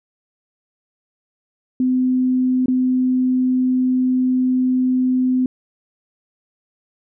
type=tone with dropouts; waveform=sine; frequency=255.1 Hz; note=C4; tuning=44 cents flat; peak=-14 dBFS; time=1.8-5.46 s; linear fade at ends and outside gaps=2 ms; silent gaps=2.659-2.682 s; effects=none